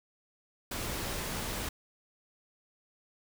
pink noise, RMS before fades -36 dBFS, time 0.71-1.69 s, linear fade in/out 5 ms, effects none

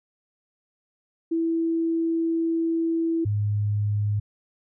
sine tone pair in turn, 329.6 / 103.82 Hz, E4 / G#2, 0 / 0 cents, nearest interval octave + minor sixth, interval 2000 cents, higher first, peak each -21 dBFS, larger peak neither, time 1.31-3.25 / 3.25-4.2 s, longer first, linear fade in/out 10 ms, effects none

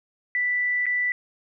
sine tone with dropouts, 1975.5 Hz, B6, in tune, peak -21 dBFS, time 0.35-1.12 s, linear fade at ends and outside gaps 1 ms, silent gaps 0.857-0.865 s, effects none

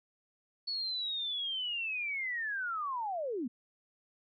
sine linear sweep, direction down, 4435 to 217 Hz, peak -33 dBFS, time 0.67-3.48 s, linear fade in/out 10 ms, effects none

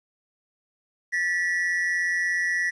triangle tone pair together, 1764.1 / 1941 Hz, A6 / B6, +4 / -31 cents, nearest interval major second, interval 165 cents, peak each -26 / -22 dBFS, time 1.12-2.71 s, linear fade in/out 20 ms, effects resampled to 22050 Hz + 10-bit

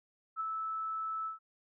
sine tone with ADSR envelope, 1310 Hz, E6, 11 cents flat, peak -31 dBFS, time 0.36-1.39 s, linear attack 43 ms, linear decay 15 ms, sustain -3 dB, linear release 130 ms, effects none

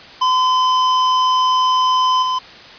square tone with level steps, 1021 Hz, C6, 43 cents flat, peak -13 / -17 dBFS, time 0.21-2.39 s, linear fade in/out 10 ms, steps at 2.22 s, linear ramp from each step 10 ms, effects white hiss -38 dBFS RMS until 2.78 s + resampled to 11025 Hz

